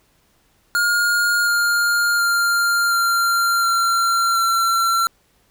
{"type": "tone with pitch steps", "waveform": "square", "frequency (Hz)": [1422, 1408.9, 1396, 1383.1, 1370.4, 1357.8], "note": ["F6", "F6", "F6", "F6", "F6", "F6"], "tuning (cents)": [31, 15, -1, -17, -33, -49], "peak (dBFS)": -16, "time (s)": [0.75, 5.07], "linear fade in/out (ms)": 0, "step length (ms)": 720, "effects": ["pink hiss -60 dBFS RMS until 5.5 s"]}